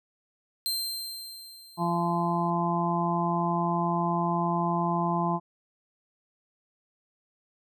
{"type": "tone with exponential decay", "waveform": "sawtooth", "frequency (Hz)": 4143, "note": "C8", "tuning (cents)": -18, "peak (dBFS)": -23, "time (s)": [0.66, 2.5], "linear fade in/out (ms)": 0, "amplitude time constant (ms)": 400}
{"type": "harmonic tone", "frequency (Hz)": 171.6, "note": "F3", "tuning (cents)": -30, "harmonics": [1, 2, 4, 5, 6], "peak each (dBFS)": [-28, -33, -32, -31, -30], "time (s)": [1.77, 5.4], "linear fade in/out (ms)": 50}
{"effects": []}